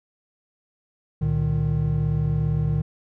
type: tone cluster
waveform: triangle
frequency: 68.1 / 115.8 / 153.2 Hz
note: C#2 / A#2 / D#3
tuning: -30 / -11 / -27 cents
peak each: -26 / -23 / -20 dBFS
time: 1.21-2.82 s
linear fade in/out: 10 ms
effects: none